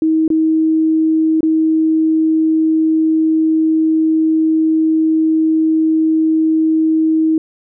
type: tone with dropouts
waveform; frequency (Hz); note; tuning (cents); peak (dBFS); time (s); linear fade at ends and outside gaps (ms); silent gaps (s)
sine; 317.8; D#4; +37; -10; 0.02-7.38; 2; 0.279-0.302 / 1.407-1.43
effects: none